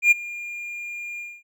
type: tone with ADSR envelope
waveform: triangle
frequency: 2410 Hz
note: D7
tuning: 44 cents sharp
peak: -8 dBFS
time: 0.02-1.43 s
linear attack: 92 ms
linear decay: 19 ms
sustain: -21 dB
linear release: 240 ms
effects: none